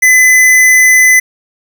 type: tone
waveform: square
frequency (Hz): 2016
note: B6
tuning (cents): +35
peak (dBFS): -4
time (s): 0.02-1.2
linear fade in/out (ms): 10
effects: none